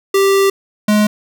square tone pair in turn, 392 / 210.4 Hz, G4 / G#3, 0 / +23 cents, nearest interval major seventh, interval 1077 cents, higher first, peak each -10 dBFS, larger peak neither, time 0.14-0.5 / 0.88-1.07 s, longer first, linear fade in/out 5 ms, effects none

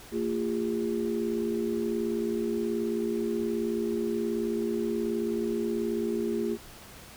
sine tone cluster, 227.4 / 347.7 / 406.4 Hz, A#3 / F4 / G#4, -43 / -8 / -38 cents, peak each -31 dBFS, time 0.11-6.58 s, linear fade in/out 50 ms, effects pink hiss -48 dBFS RMS until 7.16 s

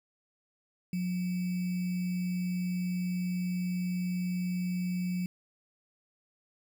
sine tone with sample-and-hold, 180 Hz, F#3, 47 cents flat, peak -29 dBFS, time 0.93-5.26 s, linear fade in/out 2 ms, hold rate 2450 Hz, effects none

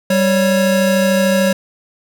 square tone pair together, 194.81 / 551 Hz, G3 / C#5, -11 / -11 cents, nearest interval octave + tritone, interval 1800 cents, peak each -15 dBFS, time 0.1-1.53 s, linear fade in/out 5 ms, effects none

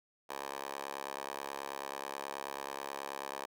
10% pulse tone with high-pass filter, 69.3 Hz, C#2, in tune, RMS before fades -42 dBFS, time 0.29-3.46 s, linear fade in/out 10 ms, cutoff 690 Hz, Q 2.6, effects none

